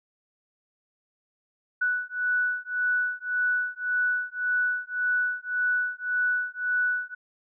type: beating tone pair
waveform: sine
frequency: 1480 / 1481.8 Hz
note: F#6 / F#6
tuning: 0 / +2 cents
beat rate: 1.8 Hz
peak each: -27 dBFS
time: 1.81-7.15 s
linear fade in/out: 10 ms
effects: none

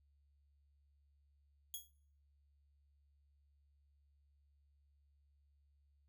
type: tone with exponential decay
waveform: 5% pulse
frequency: 3322 Hz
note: G#7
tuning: in tune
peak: -31 dBFS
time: 1.74-1.91 s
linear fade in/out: 1 ms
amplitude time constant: 35 ms
effects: noise-tail reverb RT60 0.6 s tail -22 dB re dry + added 71 Hz sine -70 dBFS peak until 6.08 s

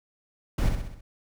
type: noise with echo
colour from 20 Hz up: brown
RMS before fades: -23 dBFS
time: 0.58-0.69 s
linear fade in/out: 5 ms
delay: 64 ms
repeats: 5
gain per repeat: -5 dB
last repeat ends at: 1.01 s
effects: none

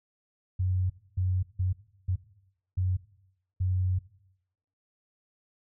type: tone bursts at uneven times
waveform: sine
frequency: 92.3 Hz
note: F#2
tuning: 4 cents flat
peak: -24 dBFS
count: 6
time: 0.59-0.9 / 1.17-1.43 / 1.59-1.73 / 2.08-2.16 / 2.77-2.97 / 3.6-3.99 s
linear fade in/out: 10 ms
effects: noise-tail reverb RT60 0.8 s tail -18 dB re dry

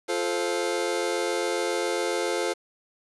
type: chord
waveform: sawtooth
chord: F major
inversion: none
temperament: just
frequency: 349.2 / 436.5 / 523.8 Hz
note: F4 / A4 / C5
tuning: 0 / -14 / +2 cents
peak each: -25 dBFS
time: 0.08-2.54 s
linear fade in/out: 20 ms
effects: resampled to 24000 Hz + 8-bit

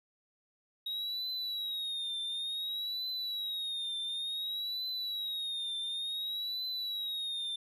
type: tone with vibrato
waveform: triangle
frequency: 3793 Hz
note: A#7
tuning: 29 cents sharp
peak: -33 dBFS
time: 0.86-7.56 s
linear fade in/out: 5 ms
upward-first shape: triangle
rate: 0.56 Hz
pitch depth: 110 cents each way
effects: none

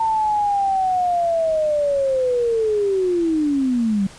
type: linear sweep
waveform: sine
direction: down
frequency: 901 to 189.3 Hz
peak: -16 dBFS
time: 0-4.07 s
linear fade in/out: 5 ms
effects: pink hiss -42 dBFS RMS until 4.18 s + resampled to 22050 Hz

